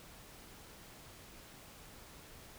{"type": "silence", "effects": ["pink hiss -55 dBFS RMS until 2.58 s"]}